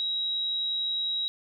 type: tone with amplitude modulation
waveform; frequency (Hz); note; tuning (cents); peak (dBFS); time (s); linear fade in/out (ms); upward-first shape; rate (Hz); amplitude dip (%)
sine; 3842; B7; -48; -25; 0-1.28; 0; sine; 131; 30
effects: none